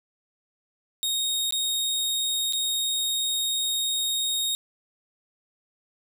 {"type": "tone with dropouts", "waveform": "sawtooth", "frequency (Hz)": 3729, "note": "A#7", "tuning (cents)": 0, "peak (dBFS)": -21, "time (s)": [1.03, 4.55], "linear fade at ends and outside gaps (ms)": 0, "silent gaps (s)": [[1.508, 1.524], [2.525, 2.533]], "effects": []}